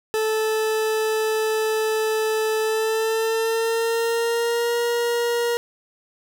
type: tone with pitch glide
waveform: 40% pulse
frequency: 436.8 to 473.6 Hz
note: A4 to A#4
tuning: -13 to +27 cents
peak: -19 dBFS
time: 0.14-5.57 s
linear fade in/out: 0 ms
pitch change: +140 cents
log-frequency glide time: 2.6-4.78 s
effects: none